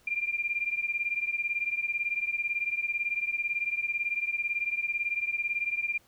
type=beating tone pair; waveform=sine; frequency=2385 / 2403 Hz; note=D7 / D7; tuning=+26 / +39 cents; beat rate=18 Hz; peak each=-30 / -32 dBFS; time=0.07-5.98 s; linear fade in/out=5 ms; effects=pink hiss -63 dBFS RMS until 6.07 s